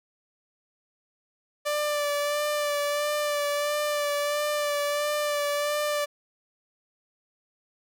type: tone with vibrato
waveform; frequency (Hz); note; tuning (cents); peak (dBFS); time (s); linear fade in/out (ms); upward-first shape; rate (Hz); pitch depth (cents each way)
sawtooth; 587; D5; -1; -21; 1.65-6.06; 20; sine; 1.5; 24
effects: none